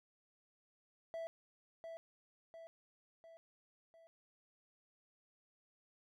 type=tone with echo; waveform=triangle; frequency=659.3 Hz; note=E5; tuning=in tune; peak=-39 dBFS; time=1.14-1.27 s; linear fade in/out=0 ms; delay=700 ms; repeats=4; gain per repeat=-5 dB; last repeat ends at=4.07 s; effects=none